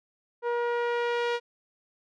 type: tone with low-pass filter sweep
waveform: sawtooth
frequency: 476.6 Hz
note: A#4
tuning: 38 cents sharp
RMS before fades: -28 dBFS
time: 0.42-1.4 s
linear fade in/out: 50 ms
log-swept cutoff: 1200 to 3600 Hz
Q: 0.94
effects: none